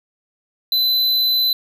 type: tone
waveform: square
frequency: 4021 Hz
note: B7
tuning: 30 cents sharp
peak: -15 dBFS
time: 0.72-1.53 s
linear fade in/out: 2 ms
effects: none